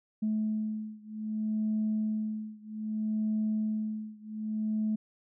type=beating tone pair; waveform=sine; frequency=215.6 / 216.23 Hz; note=A3 / A3; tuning=-35 / -30 cents; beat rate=0.63 Hz; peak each=-31 / -32 dBFS; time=0.22-4.96 s; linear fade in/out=10 ms; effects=tanh soft clip ceiling -22 dBFS